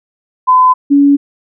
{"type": "tone pair in turn", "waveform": "sine", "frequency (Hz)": [1015, 283], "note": ["B5", "C#4"], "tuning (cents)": [47, 36], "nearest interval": "octave + minor seventh", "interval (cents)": 2211, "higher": "first", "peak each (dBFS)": -4, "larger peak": "neither", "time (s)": [[0.47, 0.74], [0.9, 1.17]], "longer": "neither", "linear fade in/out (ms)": 20, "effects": []}